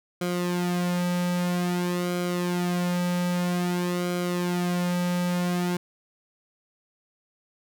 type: tone with flanger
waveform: sawtooth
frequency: 177.2 Hz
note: F3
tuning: 25 cents sharp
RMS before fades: -26 dBFS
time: 0.21-5.77 s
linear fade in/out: 5 ms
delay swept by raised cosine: 1.1 to 2.9 ms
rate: 0.51 Hz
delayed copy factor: -0.65
effects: none